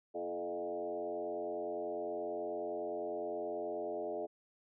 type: tone with frequency modulation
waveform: sine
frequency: 519 Hz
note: C5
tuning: 14 cents flat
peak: -36 dBFS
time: 0.14-4.27 s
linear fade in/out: 20 ms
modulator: 89.6 Hz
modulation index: 2.1
effects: none